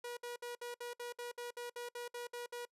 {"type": "tone bursts", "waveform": "sawtooth", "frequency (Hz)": 482.3, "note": "B4", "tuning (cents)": -41, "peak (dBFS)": -38, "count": 14, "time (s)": [0.04, 2.653], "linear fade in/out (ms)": 5, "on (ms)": 130, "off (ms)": 61, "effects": ["noise-tail reverb RT60 0.1 s tail -25 dB re dry", "resampled to 32000 Hz"]}